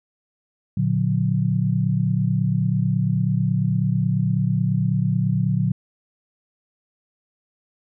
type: chord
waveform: sine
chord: Bb augmented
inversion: none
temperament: just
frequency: 116.54 / 145.68 / 182.1 Hz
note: Bb2 / D3 / F#3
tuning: 0 / -14 / -27 cents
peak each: -22 dBFS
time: 0.77-5.72 s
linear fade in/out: 5 ms
effects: none